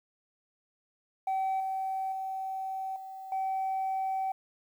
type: tone with level steps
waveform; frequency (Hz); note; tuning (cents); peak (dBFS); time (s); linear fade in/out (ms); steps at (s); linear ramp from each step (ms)
sine; 766; G5; -40; -25 / -29 / -32 / -40 / -27; 1.27-4.32; 5; 1.6 / 2.12 / 2.96 / 3.32; 2
effects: tanh soft clip ceiling -26 dBFS + 10-bit